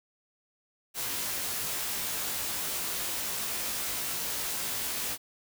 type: noise with comb filter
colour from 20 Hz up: white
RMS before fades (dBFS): -33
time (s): 0.94-5.18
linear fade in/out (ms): 50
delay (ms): 18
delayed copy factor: +0.7
effects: none